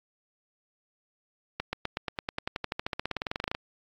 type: accelerating click train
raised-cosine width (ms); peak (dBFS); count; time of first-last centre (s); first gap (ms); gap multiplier
0.3; -14; 28; 1.6-3.549; 130; 0.95
effects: AAC 64 kbps